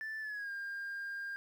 sine tone with pitch glide, 1760 to 1604.6 Hz, A6 to G6, 0 to +40 cents, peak -36 dBFS, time 0.01-1.36 s, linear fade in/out 0 ms, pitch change -160 cents, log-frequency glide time 0.2-0.51 s, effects tanh soft clip ceiling -37 dBFS + 11-bit

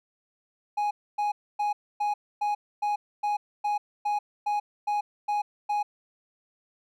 triangle tone bursts, 830 Hz, G#5, 1 cent flat, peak -22 dBFS, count 13, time 0.77-5.83 s, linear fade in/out 10 ms, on 140 ms, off 270 ms, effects none

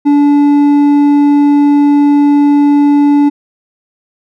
sine tone with hard clipping, 288.6 Hz, D4, 30 cents flat, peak -6 dBFS, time 0.05-3.3 s, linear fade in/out 20 ms, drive 5 dB, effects none

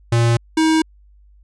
square tone pair in turn, 117.2 / 318.1 Hz, A#2 / D#4, +10 / +38 cents, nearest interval octave + perfect fourth, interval 1728 cents, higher second, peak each -13 dBFS, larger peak neither, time 0.12-0.37 / 0.57-0.82 s, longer neither, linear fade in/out 5 ms, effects added 50 Hz sine -46 dBFS peak until 1.43 s + resampled to 22050 Hz

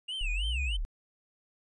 triangle tone with vibrato, 2773 Hz, F7, 13 cents flat, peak -32 dBFS, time 0.08-0.77 s, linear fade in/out 10 ms, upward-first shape sine, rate 3.2 Hz, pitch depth 210 cents each way
sine linear two-way sweep, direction up then down, 30.87 to 69.3 to 30.87 Hz, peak -29 dBFS, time 0.21-0.85 s, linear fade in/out 0 ms, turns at 0.63 s
effects resampled to 24000 Hz

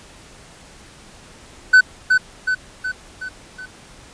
triangle tone with echo, 1509 Hz, F#6, 34 cents sharp, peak -4 dBFS, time 1.73-1.81 s, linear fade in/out 10 ms, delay 370 ms, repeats 5, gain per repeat -5 dB, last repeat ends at 3.66 s, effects pink hiss -44 dBFS RMS until 4.13 s + resampled to 22050 Hz

